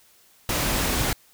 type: noise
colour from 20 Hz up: pink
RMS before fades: -24 dBFS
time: 0.49-1.13 s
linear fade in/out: 2 ms
effects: white hiss -57 dBFS RMS until 1.33 s